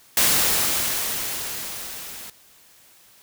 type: noise with level ramp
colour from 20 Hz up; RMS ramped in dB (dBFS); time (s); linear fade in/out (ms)
white; -17 to -38; 0.17-2.3; 2
effects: white hiss -53 dBFS RMS until 3.22 s